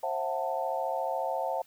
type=chord; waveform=sine; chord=F# half-diminished seventh; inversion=second; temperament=just; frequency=532.8 / 666 / 740 / 888 Hz; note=C5 / E5 / F#5 / A5; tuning=+31 / +18 / 0 / +16 cents; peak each=-34 dBFS; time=0.03-1.62 s; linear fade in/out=5 ms; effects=white hiss -61 dBFS RMS until 1.66 s